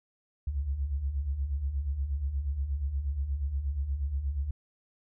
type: beating tone pair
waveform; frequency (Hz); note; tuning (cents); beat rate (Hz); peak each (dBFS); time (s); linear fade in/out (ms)
sine; 63.4 / 71.8; B1 / D2; +46 / -39; 8.4; -36 / -29; 0.47-4.51; 5
effects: none